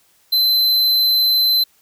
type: tone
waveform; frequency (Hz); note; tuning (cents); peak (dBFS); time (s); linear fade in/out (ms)
square; 4063; B7; +48; -13; 0.32-1.64; 10
effects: white hiss -57 dBFS RMS until 1.81 s